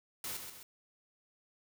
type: noise with echo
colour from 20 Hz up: white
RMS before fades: -40 dBFS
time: 0.24-0.37 s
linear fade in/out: 2 ms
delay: 130 ms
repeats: 2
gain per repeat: -6 dB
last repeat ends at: 0.63 s
effects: none